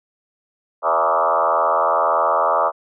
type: tone with frequency modulation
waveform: sine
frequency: 908 Hz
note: A#5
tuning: 46 cents flat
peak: -14 dBFS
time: 0.82-2.72 s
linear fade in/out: 50 ms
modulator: 81.6 Hz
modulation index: 4.6
effects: none